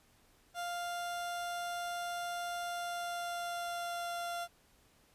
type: tone with pitch glide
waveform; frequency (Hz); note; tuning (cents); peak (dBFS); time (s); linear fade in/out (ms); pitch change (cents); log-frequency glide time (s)
30% pulse; 698.5 to 692.1; F5 to F5; 0 to -16; -34; 0.54-4.48; 50; -16; 2.62-4.15
effects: pink hiss -67 dBFS RMS until 5.14 s + resampled to 32000 Hz